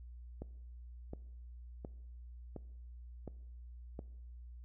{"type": "click train", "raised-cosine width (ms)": 2, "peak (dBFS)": -30, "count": 6, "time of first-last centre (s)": [0.42, 3.991], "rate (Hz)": 1.4, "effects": ["noise-tail reverb RT60 0.9 s tail -20 dB re dry", "added 60 Hz sine -48 dBFS peak until 4.64 s"]}